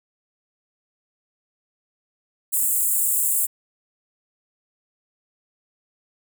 pink high-pass noise, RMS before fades -21 dBFS, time 2.52-3.47 s, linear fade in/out 20 ms, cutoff 7400 Hz, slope 96 dB/octave, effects none

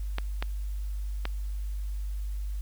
clicks, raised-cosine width 0.3 ms, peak -15 dBFS, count 3, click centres 0.184 / 0.425 / 1.254 s, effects added 50 Hz sine -30 dBFS peak until 2.61 s + white hiss -57 dBFS RMS until 2.61 s

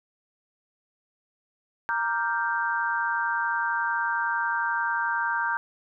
sine chord, G minor seventh, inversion first, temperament equal, 932.3 / 1174.7 / 1396.9 / 1568 Hz, Bb5 / D6 / F6 / G6, 0 / 0 / 0 / 0 cents, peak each -28 / -33 / -33 / -27 dBFS, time 1.89-5.57 s, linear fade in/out 0 ms, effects none

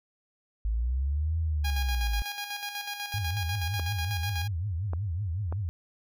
sine linear two-way sweep, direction up then down, 51.91 to 82.41 to 51.91 Hz, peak -25 dBFS, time 0.65-2.22 s, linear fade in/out 0 ms, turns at 1.38 s
10% pulse tone with tremolo, 818 Hz, G#5, 26 cents flat, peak -24 dBFS, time 1.64-4.48 s, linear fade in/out 10 ms, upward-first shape square, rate 8.1 Hz, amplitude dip 50%
sine tone with vibrato, 92.5 Hz, F#2, in tune, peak -28 dBFS, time 3.14-5.69 s, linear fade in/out 0 ms, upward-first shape triangle, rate 5.4 Hz, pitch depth 300 cents each way
clicks, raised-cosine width 1 ms, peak -23 dBFS, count 3, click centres 3.796 / 4.934 / 5.525 s
effects none

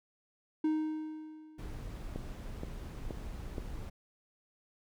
triangle tone with exponential decay, 311.1 Hz, D#4, in tune, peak -24 dBFS, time 0.64-2.02 s, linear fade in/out 5 ms, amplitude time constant 300 ms
brown noise, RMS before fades -42 dBFS, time 1.58-3.9 s, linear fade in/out 10 ms
click train, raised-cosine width 2 ms, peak -25 dBFS, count 4, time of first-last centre 2.16-3.582 s, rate 2.11 Hz
effects none

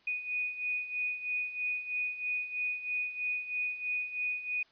sine beating tone pair, 2476 / 2479.1 Hz, D#7 / D#7, -9 / -7 cents, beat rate 3.1 Hz, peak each -38 / -33 dBFS, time 0.07-4.63 s, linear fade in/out 5 ms, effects white hiss -65 dBFS RMS until 4.71 s + resampled to 11025 Hz

